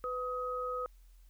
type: tone pair together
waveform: sine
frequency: 500.4 / 1262 Hz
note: B4 / D#6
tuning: +23 / +24 cents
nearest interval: octave + major third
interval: 1601 cents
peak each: -37 / -36 dBFS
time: 0.04-0.86 s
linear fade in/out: 0 ms
effects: added 43 Hz sine -55 dBFS peak until 1.29 s + white hiss -72 dBFS RMS until 1.29 s